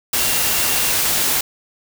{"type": "tone in noise", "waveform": "sine", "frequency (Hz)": 2762, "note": "F7", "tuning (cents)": -20, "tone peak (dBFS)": -29, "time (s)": [0.18, 0.91], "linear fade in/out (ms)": 5, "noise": "white", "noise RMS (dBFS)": -18, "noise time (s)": [0.13, 1.41], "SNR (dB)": -14, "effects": []}